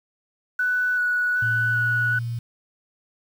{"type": "tone with vibrato", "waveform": "sine", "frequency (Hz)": 1480, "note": "F#6", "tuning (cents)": 0, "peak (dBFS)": -19, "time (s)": [0.59, 2.19], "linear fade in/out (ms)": 5, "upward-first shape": "square", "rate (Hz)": 1.3, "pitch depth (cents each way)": 11}
{"type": "tone with pitch glide", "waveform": "sine", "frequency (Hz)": [115, 117.76], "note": ["A#2", "A#2"], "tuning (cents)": [-23, 18], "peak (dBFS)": -25, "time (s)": [1.42, 2.39], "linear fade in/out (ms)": 5, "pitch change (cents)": 41, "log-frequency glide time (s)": [1.54, 1.95]}
{"effects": ["tanh soft clip ceiling -11 dBFS", "8-bit"]}